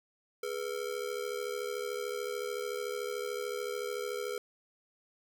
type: ring-modulated tone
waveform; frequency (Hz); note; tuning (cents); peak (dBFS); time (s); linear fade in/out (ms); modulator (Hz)
square; 453; A#4; -50; -32; 0.43-4.38; 2; 36.8
effects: none